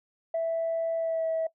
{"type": "tone with pitch glide", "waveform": "sine", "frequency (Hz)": [659, 648.4], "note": ["E5", "E5"], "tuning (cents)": [-1, -29], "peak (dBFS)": -24, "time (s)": [0.34, 1.47], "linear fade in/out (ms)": 5, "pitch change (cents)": -28, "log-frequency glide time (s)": [0.97, 1.27], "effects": ["noise-tail reverb RT60 0.1 s tail -19 dB re dry", "tanh soft clip ceiling -22 dBFS"]}